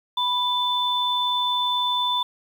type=tone pair together; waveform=sine; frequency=987.8 / 3520 Hz; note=B5 / A7; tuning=0 / 0 cents; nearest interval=octave + minor seventh; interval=2200 cents; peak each=-23 dBFS; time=0.17-2.23 s; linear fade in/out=5 ms; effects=8-bit